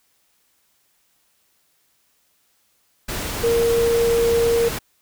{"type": "tone in noise", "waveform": "sine", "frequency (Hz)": 465.5, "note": "A#4", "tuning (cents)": -2, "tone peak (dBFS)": -15, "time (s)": [3.43, 4.69], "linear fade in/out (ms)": 10, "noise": "pink", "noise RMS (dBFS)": -27, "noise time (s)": [3.08, 4.79], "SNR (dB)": 9, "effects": ["white hiss -64 dBFS RMS until 5.01 s"]}